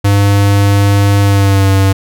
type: tone with pitch glide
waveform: square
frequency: 100.5 to 97.02 Hz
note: G2 to G2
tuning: +44 to -17 cents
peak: -7 dBFS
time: 0.04-1.93 s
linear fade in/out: 10 ms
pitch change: -61 cents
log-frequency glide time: 1.21-1.7 s
effects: none